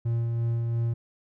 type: tone with tremolo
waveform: triangle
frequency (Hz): 116.54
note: A#2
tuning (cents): 0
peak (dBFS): -21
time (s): 0.05-0.94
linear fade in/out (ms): 10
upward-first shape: sine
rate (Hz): 2.9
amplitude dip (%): 25
effects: none